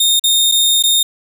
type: tone with dropouts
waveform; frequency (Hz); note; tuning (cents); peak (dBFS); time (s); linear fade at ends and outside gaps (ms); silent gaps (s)
sawtooth; 3669; A#7; -28; -7; 0-1.03; 5; 0.196-0.238 / 0.516-0.52 / 0.826-0.836
effects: none